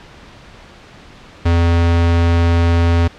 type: tone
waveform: square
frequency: 84.9 Hz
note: F2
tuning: 48 cents flat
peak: -11 dBFS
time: 1.45-3.08 s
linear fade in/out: 10 ms
effects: pink hiss -40 dBFS RMS until 3.18 s + low-pass 4000 Hz 12 dB/octave